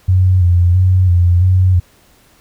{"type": "tone with vibrato", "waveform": "sine", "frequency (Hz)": 90.2, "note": "F#2", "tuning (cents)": -44, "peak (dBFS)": -7, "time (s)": [0.08, 1.8], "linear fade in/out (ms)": 10, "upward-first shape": "square", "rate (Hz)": 1.5, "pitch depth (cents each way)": 44, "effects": ["pink hiss -50 dBFS RMS until 2.4 s"]}